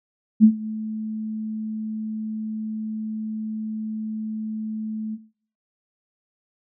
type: tone with ADSR envelope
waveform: sine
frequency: 217.5 Hz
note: A3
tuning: 20 cents flat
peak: -6 dBFS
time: 0.4-5.18 s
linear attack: 40 ms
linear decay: 73 ms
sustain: -20 dB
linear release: 41 ms
effects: noise-tail reverb RT60 0.5 s tail -19 dB re dry